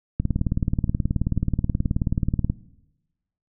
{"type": "two click trains", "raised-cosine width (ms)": 5, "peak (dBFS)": [-24, -9], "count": [4, 44], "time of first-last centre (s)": [[0.39, 1.853], [0.2, 2.499]], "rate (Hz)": [2.05, 18.7], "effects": ["noise-tail reverb RT60 1.0 s tail -20 dB re dry"]}